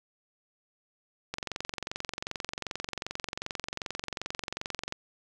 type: click train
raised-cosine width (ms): 0.2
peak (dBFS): -16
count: 82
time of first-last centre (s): 1.34-4.924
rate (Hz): 22.6
effects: none